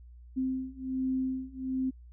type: beating tone pair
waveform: sine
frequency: 260 / 261.3 Hz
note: C4 / C4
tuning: -11 / -2 cents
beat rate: 1.3 Hz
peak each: -33 / -32 dBFS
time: 0.36-1.91 s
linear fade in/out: 20 ms
effects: added 60 Hz sine -48 dBFS peak until 2.12 s